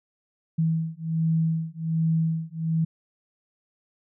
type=beating tone pair; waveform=sine; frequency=161.4 / 162.7 Hz; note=E3 / E3; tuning=-36 / -22 cents; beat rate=1.3 Hz; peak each=-25 dBFS; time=0.58-2.85 s; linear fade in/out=10 ms; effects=none